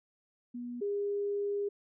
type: tone pair in turn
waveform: sine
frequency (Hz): 242.6 / 405.9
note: B3 / G#4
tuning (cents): -31 / -40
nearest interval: major sixth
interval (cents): 891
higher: second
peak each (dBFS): -37 / -30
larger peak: second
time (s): 0.54-0.81 / 0.81-1.69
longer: second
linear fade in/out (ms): 10
effects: none